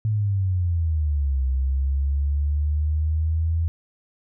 sine exponential two-way sweep, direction down then up, 110 to 65 to 83.1 Hz, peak -19 dBFS, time 0.05-3.68 s, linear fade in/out 0 ms, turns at 1.45 s, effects none

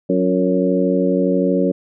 harmonic tone with a mistuned harmonic, 92.5 Hz, F#2, in tune, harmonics 2 / 3 / 4 / 5 / 6, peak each -19 / -19 / -22 / -21 / -21 dBFS, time 0.09-1.72 s, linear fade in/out 10 ms, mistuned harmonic 4, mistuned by -53 cents, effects none

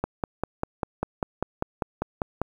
click train, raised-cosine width 1 ms, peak -11 dBFS, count 13, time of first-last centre 0.04-2.416 s, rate 5.05 Hz, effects 8-bit

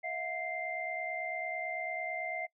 sine tone cluster, 651 / 720 / 2091 Hz, E5 / F#5 / C7, -22 / -47 / -2 cents, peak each -40 / -40 / -37 dBFS, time 0.03-2.47 s, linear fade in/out 20 ms, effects noise-tail reverb RT60 0.1 s tail -24 dB re dry

